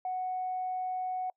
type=tone; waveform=sine; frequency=740 Hz; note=F#5; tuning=in tune; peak=-30 dBFS; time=0.05-1.3 s; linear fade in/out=2 ms; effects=noise-tail reverb RT60 0.1 s tail -26 dB re dry + tanh soft clip ceiling -26 dBFS